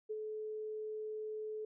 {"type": "tone with ADSR envelope", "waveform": "sine", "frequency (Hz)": 430.9, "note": "A4", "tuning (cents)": -36, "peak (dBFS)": -36, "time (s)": [0.09, 1.65], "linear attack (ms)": 18, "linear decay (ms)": 42, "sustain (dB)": -3, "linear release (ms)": 4, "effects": []}